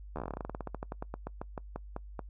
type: slowing click train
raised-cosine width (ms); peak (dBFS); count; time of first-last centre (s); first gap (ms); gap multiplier
1; -23; 28; 0.16-2.192; 12; 1.12
effects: noise-tail reverb RT60 0.1 s tail -24 dB re dry + added 50 Hz sine -44 dBFS peak until 2.29 s